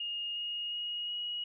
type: tone with pitch steps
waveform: sine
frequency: 2846 / 2864 / 2882 / 2901 Hz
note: F7 / F7 / F#7 / F#7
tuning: +32 / +43 / -46 / -35 cents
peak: -34 dBFS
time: 0-1.44 s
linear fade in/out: 5 ms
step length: 360 ms
effects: none